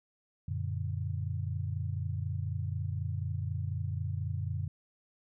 sine chord, Gb augmented, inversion none, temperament equal, 92.5 / 116.54 / 146.83 Hz, Gb2 / Bb2 / D3, 0 / 0 / 0 cents, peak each -34 / -37 / -38 dBFS, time 0.48-4.68 s, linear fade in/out 5 ms, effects none

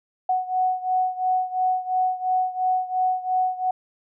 sine beating tone pair, 740 / 742.9 Hz, F#5 / F#5, 0 / +7 cents, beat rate 2.9 Hz, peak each -22 / -25 dBFS, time 0.29-3.71 s, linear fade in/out 5 ms, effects none

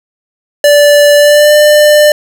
square tone with pitch glide, 583 to 597 Hz, D5 to D5, -13 to +28 cents, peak -3 dBFS, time 0.64-2.12 s, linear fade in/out 2 ms, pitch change +41 cents, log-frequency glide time 1.16-1.53 s, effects none

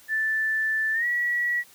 sine tone with pitch glide, 1760 to 1930.4 Hz, A6 to B6, 0 to -40 cents, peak -22 dBFS, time 0.08-1.64 s, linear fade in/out 50 ms, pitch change +160 cents, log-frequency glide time 0.93-1.06 s, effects white hiss -53 dBFS RMS until 1.74 s

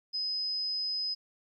sine tone, 5040 Hz, D#8, 21 cents sharp, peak -30 dBFS, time 0.13-1.15 s, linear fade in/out 20 ms, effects 12-bit

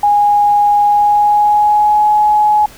sine tone with pitch glide, 824 to 842.8 Hz, G#5 to G#5, -14 to +25 cents, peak -7 dBFS, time 0.03-2.66 s, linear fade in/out 5 ms, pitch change +39 cents, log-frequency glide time 0.84-2.08 s, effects pink hiss -38 dBFS RMS until 2.77 s

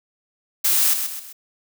blue noise with echo, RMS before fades -18 dBFS, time 0.64-0.94 s, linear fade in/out 10 ms, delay 130 ms, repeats 3, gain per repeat -7 dB, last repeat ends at 1.33 s, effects none

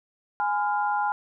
sine tone cluster, 830 / 1014 / 1402 Hz, G#5 / B5 / F6, -1 / +45 / +6 cents, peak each -24 / -30 / -30 dBFS, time 0.4-1.12 s, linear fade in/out 0 ms, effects none

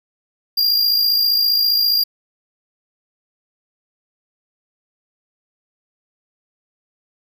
square tone with amplitude modulation, 4791 Hz, D8, 34 cents sharp, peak -12 dBFS, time 0.57-2.04 s, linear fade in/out 10 ms, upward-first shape sine, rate 55 Hz, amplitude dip 45%, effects none

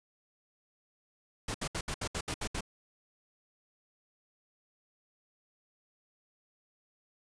pink noise bursts, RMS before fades -35 dBFS, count 9, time 1.48-2.608 s, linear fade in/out 5 ms, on 64 ms, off 69 ms, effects resampled to 22050 Hz

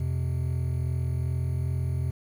triangle tone pair together, 85.3 / 127.81 Hz, F2 / C3, -40 / -40 cents, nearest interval perfect fifth, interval 700 cents, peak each -26 dBFS, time 0-2.11 s, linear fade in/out 5 ms, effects 9-bit

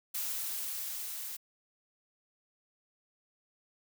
blue noise with level ramp, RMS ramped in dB -35 to -41 dBFS, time 0.14-1.37 s, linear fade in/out 10 ms, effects none

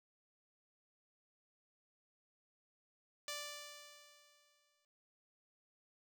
5% pulse tone with exponential decay, 587.3 Hz, D5, in tune, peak -29 dBFS, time 3.28-4.85 s, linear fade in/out 1 ms, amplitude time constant 340 ms, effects none

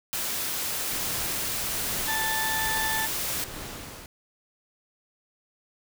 white noise, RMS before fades -30 dBFS, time 0.13-3.44 s, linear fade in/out 0 ms
pink noise with tremolo, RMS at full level -37 dBFS, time 0.91-4.06 s, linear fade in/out 2 ms, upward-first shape triangle, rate 1.2 Hz, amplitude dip 55%
harmonic tone, 880 Hz, A5, in tune, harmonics 1 / 2 / 4, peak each -31 / -29 / -38 dBFS, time 2.07-3.07 s, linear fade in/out 20 ms
effects none

